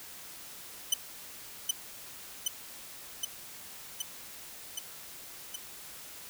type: tone with echo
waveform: 15% pulse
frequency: 3017 Hz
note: F#7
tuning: 33 cents sharp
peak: -15 dBFS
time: 0.92-0.94 s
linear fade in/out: 5 ms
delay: 770 ms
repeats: 6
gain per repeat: -2 dB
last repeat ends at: 5.56 s
effects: white hiss -47 dBFS RMS until 6.29 s